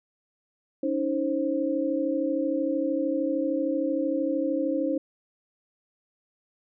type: tone cluster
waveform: sine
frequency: 282.8 / 315.9 / 529 Hz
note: C#4 / D#4 / C5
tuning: +35 / +26 / +19 cents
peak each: -28 dBFS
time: 0.83-4.98 s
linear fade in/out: 5 ms
effects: none